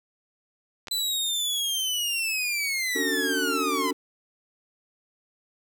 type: clicks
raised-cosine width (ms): 0.2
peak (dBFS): -21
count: 2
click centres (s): 0.872 / 0.883
type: linear sweep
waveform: sawtooth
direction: down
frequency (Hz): 4015 to 987.8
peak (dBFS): -22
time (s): 0.91-3.91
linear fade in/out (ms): 5
type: chord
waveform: triangle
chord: D major seventh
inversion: third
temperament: equal with one note detuned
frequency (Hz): 277.2 / 293.7 / 370 / 447.9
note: C#4 / D4 / F#4 / A4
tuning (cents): 0 / 0 / 0 / +31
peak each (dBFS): -30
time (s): 2.95-3.93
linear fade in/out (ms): 10
effects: 9-bit